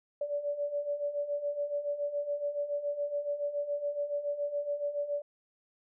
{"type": "beating tone pair", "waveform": "sine", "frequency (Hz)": [574, 581.1], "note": ["D5", "D5"], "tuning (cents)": [-40, -18], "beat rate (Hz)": 7.1, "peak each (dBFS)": [-37, -32], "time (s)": [0.21, 5.22], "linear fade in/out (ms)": 5, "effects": []}